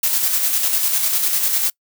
blue noise with tremolo, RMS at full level -17 dBFS, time 0.03-1.7 s, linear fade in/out 5 ms, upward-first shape square, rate 10 Hz, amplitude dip 35%, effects noise-tail reverb RT60 0.1 s tail -25 dB re dry

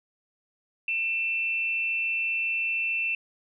sine tone pair together, 2418 / 2673 Hz, D7 / E7, +50 / +23 cents, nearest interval major second, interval 173 cents, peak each -36 / -25 dBFS, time 0.88-3.15 s, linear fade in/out 2 ms, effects none

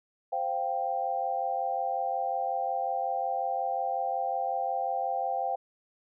sine chord, C suspended fourth, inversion none, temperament equal, 523.3 / 698.5 / 784 Hz, C5 / F5 / G5, 0 / 0 / 0 cents, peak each -35 / -32 / -30 dBFS, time 0.32-5.56 s, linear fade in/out 10 ms, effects none

